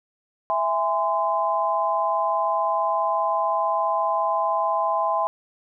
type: chord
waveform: sine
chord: E augmented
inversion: none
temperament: just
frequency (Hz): 659.3 / 824.1 / 1030.1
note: E5 / G#5 / B#5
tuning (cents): 0 / -14 / -27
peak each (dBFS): -25 / -25 / -23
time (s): 0.5-5.27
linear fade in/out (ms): 0
effects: none